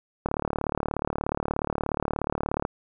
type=click train; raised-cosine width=1 ms; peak=-12 dBFS; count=89; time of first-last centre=0.26-2.651 s; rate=36.8 Hz; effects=none